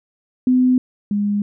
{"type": "tone pair in turn", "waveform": "sine", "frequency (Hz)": [253.4, 204.8], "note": ["B3", "G#3"], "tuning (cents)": [45, -24], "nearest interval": "major third", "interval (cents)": 369, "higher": "first", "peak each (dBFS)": [-11, -16], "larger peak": "first", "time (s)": [[0.47, 0.78], [1.11, 1.42]], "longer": "neither", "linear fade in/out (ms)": 2, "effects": []}